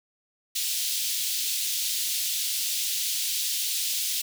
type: high-pass noise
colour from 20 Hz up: pink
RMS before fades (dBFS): -28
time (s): 0.55-4.22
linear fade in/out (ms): 10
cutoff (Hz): 3200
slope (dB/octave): 24
effects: none